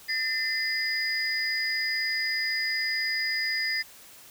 sine tone cluster, 1792 / 2053 / 4929 Hz, A6 / C7 / D#8, +31 / -33 / -17 cents, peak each -30 dBFS, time 0.08-3.83 s, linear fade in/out 20 ms, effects white hiss -50 dBFS RMS until 4.3 s

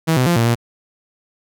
sawtooth tone with pitch steps, 161.9 / 127.2 / 172.9 / 116 / 118.2 Hz, E3 / C3 / F3 / A#2 / A#2, -31 / -48 / -17 / -8 / +24 cents, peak -9 dBFS, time 0.07-0.555 s, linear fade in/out 20 ms, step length 97 ms, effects none

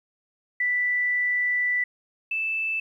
sine tone pair in turn, 1975.5 / 2637 Hz, B6 / E7, 0 / 0 cents, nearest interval perfect fourth, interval 500 cents, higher second, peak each -21 / -24 dBFS, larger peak first, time 0.6-1.84 / 2.31-2.8 s, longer first, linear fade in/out 5 ms, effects 10-bit

